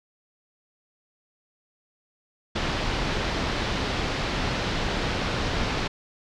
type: low-pass noise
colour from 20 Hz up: pink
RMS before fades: -27 dBFS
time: 2.55-5.88 s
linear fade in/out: 10 ms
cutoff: 4900 Hz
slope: 24 dB/octave
effects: none